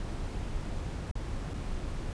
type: noise with dropouts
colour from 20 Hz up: brown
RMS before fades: -35 dBFS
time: 0-2.13 s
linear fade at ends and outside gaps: 1 ms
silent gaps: 1.113-1.154 / 1.536-1.54 s
effects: resampled to 22050 Hz